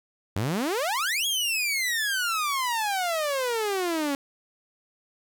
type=exponential two-way sweep; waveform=sawtooth; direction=up then down; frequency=89.9 to 3356 to 273.7 Hz; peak=-21 dBFS; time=0.36-4.15 s; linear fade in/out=0 ms; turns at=1.26 s; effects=9-bit